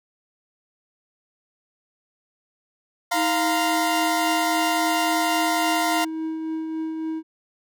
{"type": "chord", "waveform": "sawtooth", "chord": "F suspended fourth", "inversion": "none", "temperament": "equal with one note detuned", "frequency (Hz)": [698.5, 932.3, 1022.6], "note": ["F5", "Bb5", "C6"], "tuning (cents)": [0, 0, -40], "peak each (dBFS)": [-19, -22, -25], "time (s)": [3.11, 6.05], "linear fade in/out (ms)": 10}
{"type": "tone with tremolo", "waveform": "triangle", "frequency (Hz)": 319, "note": "D#4", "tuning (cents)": 43, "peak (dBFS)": -22, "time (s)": [3.13, 7.23], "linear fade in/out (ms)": 50, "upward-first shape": "triangle", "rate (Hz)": 3.6, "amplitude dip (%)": 35}
{"effects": []}